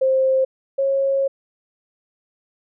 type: tone pair in turn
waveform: sine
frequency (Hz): 527 / 545.3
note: C5 / C#5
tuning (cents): +12 / -29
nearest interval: minor second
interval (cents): 59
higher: second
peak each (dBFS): -14 / -16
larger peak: first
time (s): 0.01-0.45 / 0.78-1.28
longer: second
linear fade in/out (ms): 10
effects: none